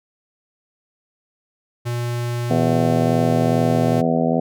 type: tone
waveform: square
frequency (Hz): 120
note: B2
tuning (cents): -49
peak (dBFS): -22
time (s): 1.85-4.02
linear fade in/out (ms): 20
type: harmonic tone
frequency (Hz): 82.41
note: E2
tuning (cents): 0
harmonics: 2 / 3 / 4 / 5 / 6 / 7 / 8 / 9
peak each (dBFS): -22 / -20 / -31 / -27 / -24 / -28 / -24 / -26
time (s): 2.5-4.4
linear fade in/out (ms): 5
effects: none